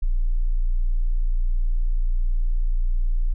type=tone; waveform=sine; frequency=29.3 Hz; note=A#0; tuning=10 cents sharp; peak=-17 dBFS; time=0.02-3.34 s; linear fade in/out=10 ms; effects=none